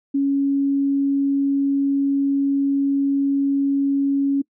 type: tone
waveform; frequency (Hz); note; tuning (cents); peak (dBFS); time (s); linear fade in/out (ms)
sine; 277.7; C#4; +3; -16; 0.14-4.42; 10
effects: noise-tail reverb RT60 0.1 s tail -24 dB re dry